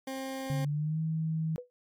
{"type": "tone", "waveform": "20% pulse", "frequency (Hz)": 265.9, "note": "C4", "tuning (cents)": 28, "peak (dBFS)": -30, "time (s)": [0.07, 0.65], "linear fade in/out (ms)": 5}
{"type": "tone with pitch glide", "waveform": "sine", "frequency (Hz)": [143.9, 159.67], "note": ["D3", "D#3"], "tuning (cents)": [-35, 45], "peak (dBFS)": -28, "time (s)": [0.5, 1.56], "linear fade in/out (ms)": 0, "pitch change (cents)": 180, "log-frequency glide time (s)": [0.64, 1]}
{"type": "tone with exponential decay", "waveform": "sine", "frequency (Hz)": 493.9, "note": "B4", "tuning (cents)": 0, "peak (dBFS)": -32, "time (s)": [1.58, 1.7], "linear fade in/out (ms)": 0, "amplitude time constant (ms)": 25}
{"effects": ["MP3 96 kbps"]}